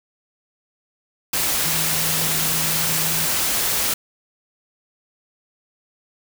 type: tone in noise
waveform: sine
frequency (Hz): 160.4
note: E3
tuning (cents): -47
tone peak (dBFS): -30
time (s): 1.65-3.26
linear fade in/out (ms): 5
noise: white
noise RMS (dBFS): -21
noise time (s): 1.33-3.94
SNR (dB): -12
effects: none